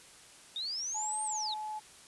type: linear two-way sweep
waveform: sine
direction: up then down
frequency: 3593 to 8810 to 3593 Hz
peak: -34 dBFS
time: 0.56-1.54 s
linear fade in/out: 2 ms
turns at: 1.23 s
type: tone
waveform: sine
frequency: 857 Hz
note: A5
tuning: 46 cents flat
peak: -36 dBFS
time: 0.94-1.8 s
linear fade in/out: 20 ms
effects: white hiss -55 dBFS RMS until 2.07 s + resampled to 24000 Hz